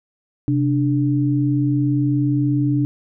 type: tone pair together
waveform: sine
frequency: 130.81 / 293.7 Hz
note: C3 / D4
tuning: 0 / 0 cents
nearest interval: octave + major second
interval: 1400 cents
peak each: -18 dBFS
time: 0.48-2.85 s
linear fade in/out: 0 ms
effects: none